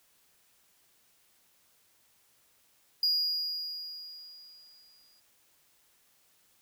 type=tone with exponential decay; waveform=triangle; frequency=4868 Hz; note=D#8; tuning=39 cents flat; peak=-22 dBFS; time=3.03-5.2 s; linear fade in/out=2 ms; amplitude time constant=470 ms; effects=white hiss -67 dBFS RMS until 6.61 s